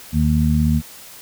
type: harmonic tone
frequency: 76.4 Hz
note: D#2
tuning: 31 cents flat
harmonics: 1 / 2 / 3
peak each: -18 / -18 / -18 dBFS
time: 0.12-0.82 s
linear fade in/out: 50 ms
effects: white hiss -40 dBFS RMS until 1.21 s